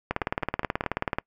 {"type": "two click trains", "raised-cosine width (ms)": 0.5, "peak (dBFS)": [-10, -18], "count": [21, 4], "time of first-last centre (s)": [[0.11, 1.185], [0.22, 0.839]], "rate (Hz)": [18.6, 4.85], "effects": ["noise-tail reverb RT60 0.1 s tail -26 dB re dry"]}